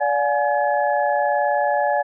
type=tone cluster; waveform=sine; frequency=580 / 719 / 838 / 1707 Hz; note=D5 / F#5 / G#5 / G#6; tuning=-22 / -50 / +15 / +47 cents; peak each=-21 / -23 / -21 / -27 dBFS; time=0-2.03 s; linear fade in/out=20 ms; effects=none